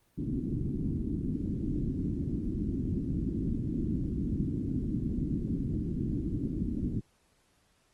white low-pass noise, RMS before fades -32 dBFS, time 0.17-7.01 s, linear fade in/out 20 ms, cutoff 320 Hz, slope 48 dB/octave, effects pink hiss -69 dBFS RMS until 7.93 s + Opus 24 kbps

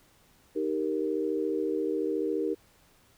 sine chord, Eb major, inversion none, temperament equal, 311.1 / 392 / 466.2 Hz, Eb4 / G4 / Bb4, 0 / 0 / 0 cents, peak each -31 dBFS, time 0.55-2.55 s, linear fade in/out 20 ms, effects pink hiss -62 dBFS RMS until 3.17 s

